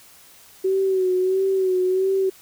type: tone with vibrato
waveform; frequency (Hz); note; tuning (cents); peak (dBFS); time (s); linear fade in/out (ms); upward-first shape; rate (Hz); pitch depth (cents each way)
sine; 376.4; F#4; +30; -17; 0.64-2.3; 10; sine; 1.5; 45
effects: white hiss -49 dBFS RMS until 2.41 s